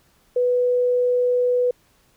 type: tone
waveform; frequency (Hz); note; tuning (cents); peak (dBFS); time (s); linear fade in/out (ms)
sine; 493.9; B4; 0; -16; 0.36-1.71; 5
effects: pink hiss -60 dBFS RMS until 2.16 s